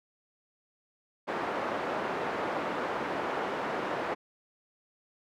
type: band-pass noise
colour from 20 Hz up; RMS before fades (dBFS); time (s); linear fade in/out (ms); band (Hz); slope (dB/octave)
pink; -33; 1.27-4.15; 20; 370 to 1400; 12
effects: none